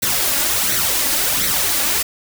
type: noise with flanger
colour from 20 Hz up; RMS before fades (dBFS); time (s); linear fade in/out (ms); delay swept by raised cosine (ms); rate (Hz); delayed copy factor
white; -18; 0.02-2.03; 10; 0.5 to 3.6; 1.4; +0.6
effects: none